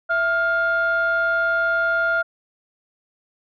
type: tone pair together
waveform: sine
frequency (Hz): 663.5 / 1406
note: E5 / F6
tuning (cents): +11 / +11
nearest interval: octave + minor second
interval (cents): 1300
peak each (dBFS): -22 / -17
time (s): 0.09-2.23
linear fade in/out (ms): 20
effects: tanh soft clip ceiling -13 dBFS